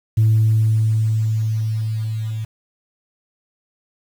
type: tone with level ramp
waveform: sine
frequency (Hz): 110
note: A2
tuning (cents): 0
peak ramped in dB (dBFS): -9 to -22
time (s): 0.17-2.45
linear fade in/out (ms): 10
effects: tanh soft clip ceiling -8 dBFS + 7-bit